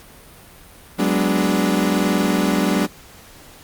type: chord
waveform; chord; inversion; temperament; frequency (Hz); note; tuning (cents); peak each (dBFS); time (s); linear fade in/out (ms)
35% pulse; G# half-diminished seventh; third; equal with one note detuned; 186.5 / 207.7 / 246.9 / 293.7; F#3 / G#3 / B3 / D4; +14 / 0 / 0 / 0; -19 / -20 / -23 / -20; 0.98-2.87; 20
effects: pink hiss -44 dBFS RMS until 3.63 s + Opus 48 kbps